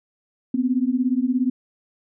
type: beating tone pair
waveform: sine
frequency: 245.2 / 262.2 Hz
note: B3 / C4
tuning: -12 / +4 cents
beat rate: 17 Hz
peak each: -21 dBFS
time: 0.54-1.5 s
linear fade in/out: 5 ms
effects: none